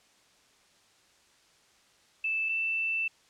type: tone pair in turn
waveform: sine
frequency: 2637 / 2660 Hz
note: E7 / E7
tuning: 0 / +15 cents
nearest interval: unison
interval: 15 cents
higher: second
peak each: -27 dBFS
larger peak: neither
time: 2.24-2.49 / 2.49-3.08 s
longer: second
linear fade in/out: 5 ms
effects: white hiss -63 dBFS RMS until 3.29 s + low-pass 7000 Hz 12 dB/octave